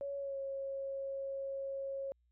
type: tone with pitch glide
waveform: sine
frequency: 560 to 545.6 Hz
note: C#5 to C#5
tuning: +18 to -28 cents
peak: -37 dBFS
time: 0.01-2.12 s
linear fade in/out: 0 ms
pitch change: -46 cents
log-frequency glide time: 0.17-0.38 s
effects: added 60 Hz sine -70 dBFS peak until 2.31 s